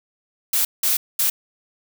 blue noise bursts at uneven times, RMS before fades -19 dBFS, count 3, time 0.53-0.65 / 0.83-0.97 / 1.19-1.3 s, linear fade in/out 5 ms, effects none

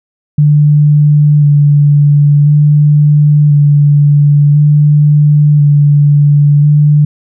sine tone with vibrato, 146.83 Hz, D3, in tune, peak -3 dBFS, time 0.38-7.05 s, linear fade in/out 5 ms, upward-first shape square, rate 0.48 Hz, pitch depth 16 cents each way, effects none

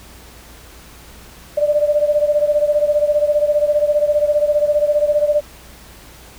sine beating tone pair, 589 / 604 Hz, D5 / D5, +5 / +48 cents, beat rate 15 Hz, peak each -14 / -18 dBFS, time 1.57-5.41 s, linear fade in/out 10 ms, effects added 58 Hz sine -44 dBFS peak until 6.38 s + pink hiss -42 dBFS RMS until 6.38 s

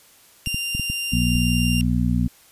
sawtooth tone, 2786 Hz, F7, 5 cents flat, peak -21 dBFS, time 0.46-1.81 s, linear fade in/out 0 ms
clicks, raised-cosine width 5 ms, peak -15 dBFS, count 6, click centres 0.473 / 0.545 / 0.75 / 0.797 / 0.9 / 1.356 s
harmonic tone, 60.4 Hz, B1, 38 cents flat, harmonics 1 / 2 / 3 / 4, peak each -23 / -23 / -23 / -23 dBFS, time 1.12-2.28 s, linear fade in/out 10 ms
effects white hiss -52 dBFS RMS until 2.51 s + resampled to 32000 Hz

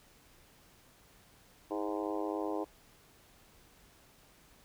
harmonic tone with a mistuned harmonic, 103.1 Hz, G#2, 12 cents flat, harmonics 3 / 4 / 5 / 6 / 7 / 8 / 9 / 10, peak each -37 / -39 / -41 / -43 / -44 / -45 / -46 / -47 dBFS, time 1.7-2.65 s, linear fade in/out 20 ms, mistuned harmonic 3, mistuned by +45 cents, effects pink hiss -62 dBFS RMS until 4.64 s

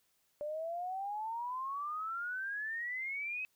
sine exponential sweep, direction up, 584 to 2567 Hz, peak -36 dBFS, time 0.41-3.45 s, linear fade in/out 0 ms, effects white hiss -75 dBFS RMS until 3.55 s

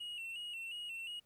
triangle tone with vibrato, 2794 Hz, F7, in tune, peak -40 dBFS, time 0-1.2 s, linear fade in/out 10 ms, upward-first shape square, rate 2.8 Hz, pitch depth 57 cents each way, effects pink hiss -75 dBFS RMS until 1.25 s

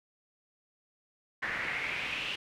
brown noise with band-pass filter sweep, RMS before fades -35 dBFS, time 1.42-2.36 s, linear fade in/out 10 ms, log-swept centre 1800 to 2900 Hz, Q 4.7, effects none

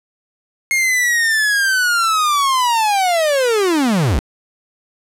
45% pulse linear sweep, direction down, 2153 to 51.91 Hz, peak -13 dBFS, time 0.71-4.19 s, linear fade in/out 0 ms, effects low-pass 12000 Hz 12 dB/octave

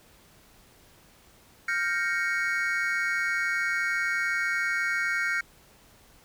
triangle chord, G half-diminished seventh, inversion third, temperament equal, 1396.9 / 1568 / 1864.7 / 2217 Hz, F6 / G6 / Bb6 / Db7, 0 / 0 / 0 / 0 cents, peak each -29 dBFS, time 1.68-5.41 s, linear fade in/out 5 ms, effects pink hiss -57 dBFS RMS until 6.24 s

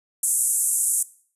white band-pass noise, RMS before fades -22 dBFS, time 0.23-1.03 s, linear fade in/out 5 ms, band 7600 to 11000 Hz, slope 48 dB/octave, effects noise-tail reverb RT60 0.5 s tail -19 dB re dry + resampled to 32000 Hz

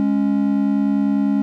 triangle tone pair together, 207.1 / 277.2 Hz, G#3 / C#4, -5 / 0 cents, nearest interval perfect fourth, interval 505 cents, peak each -16 dBFS, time 0-1.42 s, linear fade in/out 0 ms, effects none

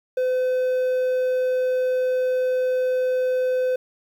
triangle tone, 509 Hz, C5, 48 cents flat, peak -17 dBFS, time 0.17-3.76 s, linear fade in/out 5 ms, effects 9-bit

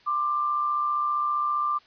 sine tone pair together, 1049.9 / 1185 Hz, C6 / D6, +6 / +15 cents, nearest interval major second, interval 209 cents, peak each -33 / -23 dBFS, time 0.06-1.79 s, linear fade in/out 20 ms, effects white hiss -57 dBFS RMS until 1.86 s + resampled to 11025 Hz

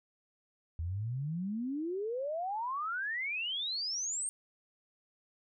sine exponential sweep, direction up, 78.5 to 8810 Hz, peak -33 dBFS, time 0.79-4.29 s, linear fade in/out 0 ms, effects none

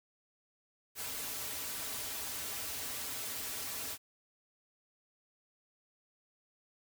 white noise with comb filter, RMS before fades -40 dBFS, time 0.95-3.98 s, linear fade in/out 50 ms, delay 5.6 ms, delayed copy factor -0.8, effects none

